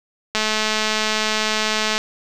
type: click train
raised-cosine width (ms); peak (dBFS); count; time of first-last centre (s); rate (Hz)
0.2; -3; 353; 0.35-1.98; 216
effects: none